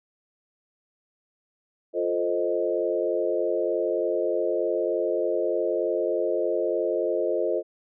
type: chord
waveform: sine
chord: F dominant seventh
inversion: none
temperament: equal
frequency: 349.2 / 440 / 523.3 / 622.3 Hz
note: F4 / A4 / C5 / Eb5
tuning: 0 / 0 / 0 / 0 cents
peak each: -28 dBFS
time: 1.93-7.63 s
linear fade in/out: 50 ms
effects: none